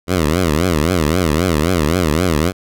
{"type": "tone with vibrato", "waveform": "10% pulse", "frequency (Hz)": 82.8, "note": "E2", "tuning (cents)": 8, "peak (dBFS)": -5, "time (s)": [0.07, 2.53], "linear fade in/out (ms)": 50, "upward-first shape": "triangle", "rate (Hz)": 3.8, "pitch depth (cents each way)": 250, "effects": []}